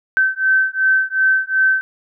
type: beating tone pair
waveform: sine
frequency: 1540 / 1542.7 Hz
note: G6 / G6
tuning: -31 / -28 cents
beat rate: 2.7 Hz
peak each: -16 dBFS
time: 0.17-1.81 s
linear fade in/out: 0 ms
effects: none